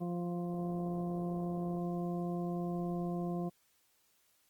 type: harmonic tone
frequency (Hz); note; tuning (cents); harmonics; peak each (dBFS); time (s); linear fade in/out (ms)
174.61; F3; 0; 1 / 2 / 3 / 4 / 6; -35 / -40 / -47 / -44 / -52; 0-3.5; 20
effects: white hiss -72 dBFS RMS until 4.49 s + Opus 24 kbps